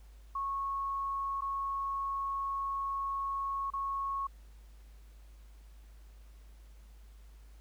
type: tone with dropouts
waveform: sine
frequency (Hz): 1100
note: C#6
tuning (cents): -14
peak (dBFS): -32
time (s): 0.35-4.27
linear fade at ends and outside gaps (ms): 5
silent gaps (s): 1.409-1.419 / 3.703-3.735
effects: added 52 Hz sine -51 dBFS peak until 7.6 s + pink hiss -67 dBFS RMS until 7.6 s